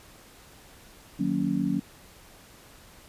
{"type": "chord", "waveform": "sine", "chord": "D# minor seventh", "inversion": "none", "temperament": "just", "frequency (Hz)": [155.56, 186.68, 233.3, 280], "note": ["D#3", "F#3", "A#3", "C#4"], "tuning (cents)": [0, 16, 2, 18], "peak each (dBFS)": [-33, -28, -30, -28], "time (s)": [1.19, 1.8], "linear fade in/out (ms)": 10, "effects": ["pink hiss -52 dBFS RMS until 3.08 s", "resampled to 32000 Hz"]}